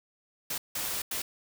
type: noise bursts at uneven times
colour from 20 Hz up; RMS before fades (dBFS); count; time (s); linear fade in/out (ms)
white; -33; 3; 0.5-0.58 / 0.75-1.02 / 1.11-1.22; 5
effects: none